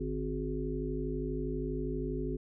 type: harmonic tone with a mistuned harmonic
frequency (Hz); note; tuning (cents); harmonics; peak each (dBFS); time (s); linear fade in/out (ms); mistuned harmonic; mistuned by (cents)
52.4; G#1; +16; 1 / 3 / 5 / 7 / 8; -37 / -40 / -38 / -38 / -40; 0-2.37; 10; 3; -81
effects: none